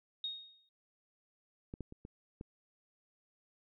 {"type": "tone with exponential decay", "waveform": "sine", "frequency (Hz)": 3729, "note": "A#7", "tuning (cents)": 0, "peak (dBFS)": -34, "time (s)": [0.24, 0.69], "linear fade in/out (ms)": 2, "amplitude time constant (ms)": 97}
{"type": "clicks", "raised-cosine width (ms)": 3, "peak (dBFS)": [-30, -28, -36, -34, -31], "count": 5, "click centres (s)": [1.739, 1.807, 1.924, 2.051, 2.411]}
{"effects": []}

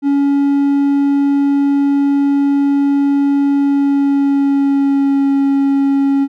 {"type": "tone with pitch glide", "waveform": "triangle", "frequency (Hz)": [281.1, 276.3], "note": ["C#4", "C#4"], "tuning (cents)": [24, -6], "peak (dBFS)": -8, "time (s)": [0.02, 6.28], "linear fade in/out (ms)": 50, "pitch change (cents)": -30, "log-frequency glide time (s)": [3.56, 5.31], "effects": []}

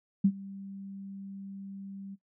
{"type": "tone with ADSR envelope", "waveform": "sine", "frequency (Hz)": 196, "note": "G3", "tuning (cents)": 0, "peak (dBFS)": -17, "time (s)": [0.24, 2.16], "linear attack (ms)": 9, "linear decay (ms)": 60, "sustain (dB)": -23, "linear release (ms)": 24, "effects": ["noise-tail reverb RT60 0.1 s tail -17 dB re dry"]}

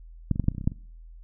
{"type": "clicks", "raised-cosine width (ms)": 5, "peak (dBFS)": [-10, -19, -11, -23, -8, -27, -25, -20, -23, -28, -9, -25], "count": 12, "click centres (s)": [0.313, 0.359, 0.397, 0.441, 0.484, 0.517, 0.549, 0.582, 0.612, 0.642, 0.675, 0.719], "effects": ["noise-tail reverb RT60 0.6 s tail -25 dB re dry", "added 41 Hz sine -43 dBFS peak until 1.23 s"]}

